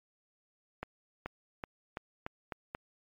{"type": "accelerating click train", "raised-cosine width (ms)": 0.5, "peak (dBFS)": -22, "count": 7, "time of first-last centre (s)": [0.83, 2.749], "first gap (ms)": 430, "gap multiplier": 0.88, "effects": ["MP3 64 kbps"]}